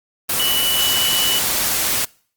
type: tone in noise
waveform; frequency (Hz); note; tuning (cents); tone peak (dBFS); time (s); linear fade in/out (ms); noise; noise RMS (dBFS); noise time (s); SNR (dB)
sine; 2960; F#7; 0; -18; 0.39-1.39; 5; white; -19; 0.29-2.05; -2
effects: noise-tail reverb RT60 0.5 s tail -25 dB re dry + Opus 32 kbps